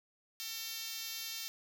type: tone with high-pass filter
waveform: 5% pulse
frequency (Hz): 451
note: A4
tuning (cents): +43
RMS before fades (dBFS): -42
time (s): 0.4-1.48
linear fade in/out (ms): 0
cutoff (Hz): 3800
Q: 0.56
effects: none